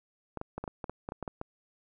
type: clicks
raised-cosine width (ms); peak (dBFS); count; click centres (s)
1; -22; 12; 0.373 / 0.414 / 0.58 / 0.64 / 0.678 / 0.842 / 0.896 / 1.089 / 1.121 / 1.227 / 1.278 / 1.414
effects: none